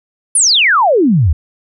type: exponential sweep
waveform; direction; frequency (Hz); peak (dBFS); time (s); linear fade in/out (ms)
sine; down; 10390 to 69.3; -7; 0.35-1.33; 5
effects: none